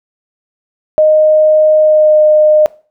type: tone with pitch glide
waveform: sine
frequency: 618 to 611.3 Hz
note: D#5 to D#5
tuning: -12 to -31 cents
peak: -4 dBFS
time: 0.98-2.66 s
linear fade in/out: 0 ms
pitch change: -19 cents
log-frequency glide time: 1.79-2.22 s
effects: noise-tail reverb RT60 0.4 s tail -21 dB re dry